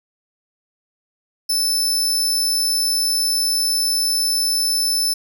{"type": "tone", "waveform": "sawtooth", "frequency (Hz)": 5274, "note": "E8", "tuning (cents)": 0, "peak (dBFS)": -14, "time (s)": [1.49, 5.14], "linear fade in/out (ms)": 10, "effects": []}